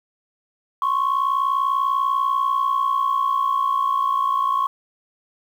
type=tone pair together; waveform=sine; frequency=1046.5 / 1106.7 Hz; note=C6 / C#6; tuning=0 / -3 cents; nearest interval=minor second; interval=97 cents; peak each=-21 / -18 dBFS; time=0.82-4.67 s; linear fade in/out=2 ms; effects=tanh soft clip ceiling -13 dBFS + 8-bit